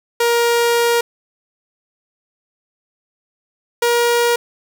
sawtooth tone pair in turn, 471.4 / 475 Hz, A#4 / A#4, +19 / +33 cents, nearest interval unison, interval 14 cents, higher second, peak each -9 dBFS, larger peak neither, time 0.2-1.01 / 3.82-4.36 s, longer first, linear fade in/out 5 ms, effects none

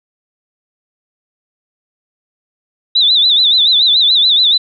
sine tone with vibrato, 3739 Hz, A#7, 4 cents sharp, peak -7 dBFS, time 2.95-4.58 s, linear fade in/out 10 ms, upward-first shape sine, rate 7 Hz, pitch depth 140 cents each way, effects none

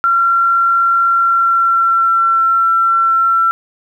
sine tone with pitch glide, 1368 to 1350.7 Hz, F6 to E6, -36 to +42 cents, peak -9 dBFS, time 0.04-3.51 s, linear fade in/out 0 ms, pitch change -22 cents, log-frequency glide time 1.12-2.19 s, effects 8-bit

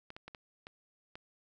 clicks, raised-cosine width 0.3 ms, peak -30 dBFS, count 6, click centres 0.104 / 0.165 / 0.28 / 0.348 / 0.669 / 1.155 s, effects none

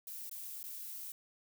violet noise with dropouts, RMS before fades -45 dBFS, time 0.07-1.12 s, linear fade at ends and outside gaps 2 ms, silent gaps 0.295-0.313 / 0.63-0.639 s, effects none

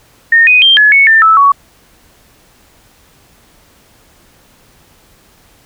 sine tone with pitch steps, 1835 / 2494 / 3171 / 1702 / 2212 / 1789 / 1310 / 1122 Hz, A#6 / D#7 / G7 / G#6 / C#7 / A6 / E6 / C#6, -28 / +3 / +19 / +42 / -4 / +28 / -11 / +21 cents, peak -3 dBFS, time 0.32-1.52 s, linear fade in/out 5 ms, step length 150 ms, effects pink hiss -47 dBFS RMS until 5.65 s

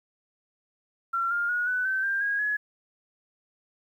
sine tone with pitch steps, 1364 / 1406.4 / 1450.1 / 1495.2 / 1541.7 / 1589.6 / 1639 / 1690 Hz, F6 / F6 / F#6 / F#6 / G6 / G6 / G#6 / G#6, -41 / +12 / -35 / +18 / -29 / +24 / -23 / +30 cents, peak -24 dBFS, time 1.13-2.57 s, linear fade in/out 10 ms, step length 180 ms, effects 10-bit

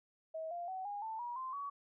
sine tone with pitch steps, 641 / 695 / 753.5 / 817 / 885.8 / 960.4 / 1041.3 / 1129 Hz, E5 / F5 / F#5 / G#5 / A5 / B5 / C6 / C#6, -49 / -9 / +31 / -29 / +11 / -49 / -9 / +31 cents, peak -39 dBFS, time 0.34-1.7 s, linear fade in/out 10 ms, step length 170 ms, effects none

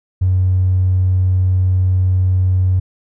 triangle tone with tanh clipping, 92.5 Hz, F#2, in tune, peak -10 dBFS, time 0.21-2.8 s, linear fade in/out 10 ms, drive 1 dB, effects none

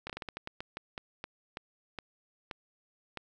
slowing click train, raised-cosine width 0.3 ms, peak -22 dBFS, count 16, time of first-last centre 0.07-3.173 s, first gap 26 ms, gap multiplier 1.26, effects none

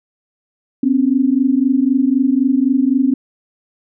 sine tone pair together, 253.3 / 277.2 Hz, B3 / C#4, +44 / 0 cents, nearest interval major second, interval 156 cents, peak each -14 dBFS, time 0.83-3.14 s, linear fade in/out 5 ms, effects none

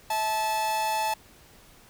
45% pulse tone pair together, 649 / 870.8 Hz, E5 / A5, -27 / -18 cents, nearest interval perfect fourth, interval 509 cents, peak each -35 / -25 dBFS, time 0.1-1.14 s, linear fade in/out 5 ms, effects pink hiss -54 dBFS RMS until 1.89 s

